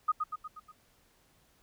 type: tone with echo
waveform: sine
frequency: 1244.5 Hz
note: D#6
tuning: in tune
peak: -23 dBFS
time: 0.08-0.12 s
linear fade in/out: 10 ms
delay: 120 ms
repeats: 5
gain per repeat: -5 dB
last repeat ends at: 0.72 s
effects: pink hiss -67 dBFS RMS until 1.62 s